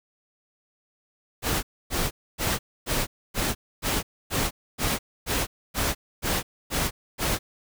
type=noise bursts; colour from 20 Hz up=pink; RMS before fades=-25 dBFS; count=13; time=1.42-7.39 s; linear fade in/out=50 ms; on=210 ms; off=270 ms; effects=none